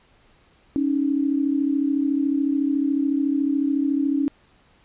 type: tone pair together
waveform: sine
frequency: 277.2 / 311.1 Hz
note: C#4 / D#4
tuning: 0 / 0 cents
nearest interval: major second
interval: 200 cents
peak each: -20 / -24 dBFS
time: 0.76-4.28 s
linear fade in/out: 0 ms
effects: pink hiss -58 dBFS RMS until 4.84 s + resampled to 8000 Hz